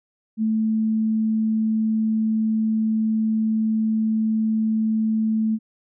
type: tone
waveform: sine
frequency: 219.6 Hz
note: A3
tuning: 3 cents flat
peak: -18 dBFS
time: 0.37-5.59 s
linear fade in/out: 50 ms
effects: none